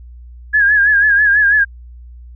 sine tone with vibrato, 1661.2 Hz, G#6, in tune, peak -8 dBFS, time 0.53-1.65 s, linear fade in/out 20 ms, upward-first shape sine, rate 6.1 Hz, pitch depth 68 cents each way, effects added 60 Hz sine -33 dBFS peak until 2.35 s

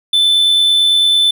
triangle tone with amplitude modulation, 3520 Hz, A7, in tune, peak -6 dBFS, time 0.13-1.31 s, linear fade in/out 5 ms, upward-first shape sine, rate 89 Hz, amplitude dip 25%, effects none

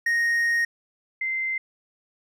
triangle / sine tone pair in turn, 1864.7 / 2078 Hz, A#6 / C7, 0 / -12 cents, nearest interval major second, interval 188 cents, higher second, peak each -18 / -24 dBFS, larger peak first, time 0.06-0.65 / 1.21-1.58 s, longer first, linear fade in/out 5 ms, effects none

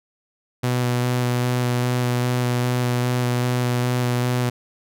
sawtooth tone with vibrato, 123.47 Hz, B2, in tune, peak -15 dBFS, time 0.63-4.5 s, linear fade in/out 10 ms, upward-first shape square, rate 2.5 Hz, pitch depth 10 cents each way, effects none

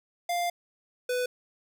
square tone pair in turn, 698.5 / 497.3 Hz, F5 / B4, 0 / +12 cents, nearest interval tritone, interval 588 cents, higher first, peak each -27 dBFS, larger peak neither, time 0.29-0.5 / 1.09-1.26 s, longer first, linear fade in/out 5 ms, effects none

